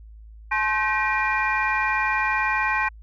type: tone cluster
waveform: sine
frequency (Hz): 858 / 1064 / 1547 / 1907 / 2406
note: A5 / C6 / G6 / A#6 / D7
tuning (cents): -44 / +29 / -23 / +39 / +41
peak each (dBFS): -26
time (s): 0.51-2.89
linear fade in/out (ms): 10
effects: tanh soft clip ceiling -11 dBFS + added 54 Hz sine -41 dBFS peak until 3.02 s